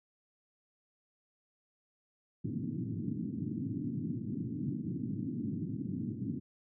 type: band-pass noise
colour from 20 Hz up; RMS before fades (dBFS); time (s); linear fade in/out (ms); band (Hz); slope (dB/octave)
white; -37; 2.44-6.4; 10; 100 to 300; 48
effects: none